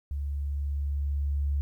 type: tone with level ramp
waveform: sine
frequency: 71.1 Hz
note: C#2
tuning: 45 cents sharp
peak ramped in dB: -29 to -24 dBFS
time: 0.11-1.61 s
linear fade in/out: 0 ms
effects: 11-bit